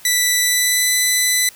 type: tone with pitch glide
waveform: 10% pulse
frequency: 1975.5 to 1998.5 Hz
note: B6 to B6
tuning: 0 to +20 cents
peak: -5 dBFS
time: 0.05-1.49 s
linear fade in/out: 2 ms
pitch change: +20 cents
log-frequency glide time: 0.4-0.9 s
effects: white hiss -44 dBFS RMS until 1.55 s